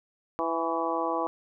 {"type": "harmonic tone with a mistuned harmonic", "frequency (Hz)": 165.8, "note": "E3", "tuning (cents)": 10, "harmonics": [2, 3, 4, 5, 6, 7], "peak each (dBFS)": [-33, -33, -33, -33, -33, -33], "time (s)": [0.39, 1.27], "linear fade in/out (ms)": 0, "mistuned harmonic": 7, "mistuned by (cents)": -36, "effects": []}